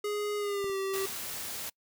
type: tone with pitch glide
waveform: square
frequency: 415.3 to 387.5 Hz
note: G#4 to G4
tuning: 0 to -20 cents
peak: -31 dBFS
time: 0.04-1.06 s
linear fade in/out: 5 ms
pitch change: -120 cents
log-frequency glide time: 0.37-0.77 s
type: clicks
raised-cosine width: 2 ms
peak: -31 / -39 dBFS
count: 2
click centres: 0.643 / 0.698 s
type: noise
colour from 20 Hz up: white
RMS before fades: -38 dBFS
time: 0.93-1.7 s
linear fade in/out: 10 ms
effects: noise-tail reverb RT60 0.1 s tail -26 dB re dry